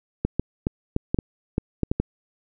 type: clicks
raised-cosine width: 3 ms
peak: -8 dBFS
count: 10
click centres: 0.25 / 0.396 / 0.669 / 0.964 / 1.145 / 1.188 / 1.581 / 1.833 / 1.915 / 2 s
effects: none